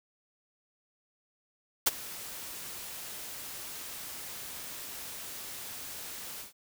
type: noise with ADSR envelope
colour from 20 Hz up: white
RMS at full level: -21 dBFS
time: 1.86-6.53 s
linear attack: 12 ms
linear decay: 24 ms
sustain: -21 dB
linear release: 130 ms
effects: none